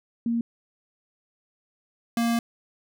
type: tone pair in turn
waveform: sine / square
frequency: 233.1 / 233.1 Hz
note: A#3 / A#3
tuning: 0 / 0 cents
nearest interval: unison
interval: 0 cents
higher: neither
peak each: -22 dBFS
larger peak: neither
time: 0.26-0.41 / 2.17-2.39 s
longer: second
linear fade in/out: 2 ms
effects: none